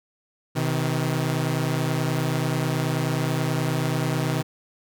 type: tone pair together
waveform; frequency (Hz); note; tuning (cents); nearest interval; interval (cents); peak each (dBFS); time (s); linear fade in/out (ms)
sawtooth; 128.7 / 158.04; C3 / D#3; -28 / +27; major third; 355; -21; 0.55-4.43; 20
effects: none